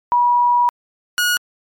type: tone pair in turn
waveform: sine / sawtooth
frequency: 968 / 1450.4 Hz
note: B5 / F#6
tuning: -35 / -35 cents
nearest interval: perfect fifth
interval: 700 cents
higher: second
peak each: -11 dBFS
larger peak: neither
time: 0.12-0.69 / 1.18-1.37 s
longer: first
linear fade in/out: 0 ms
effects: MP3 96 kbps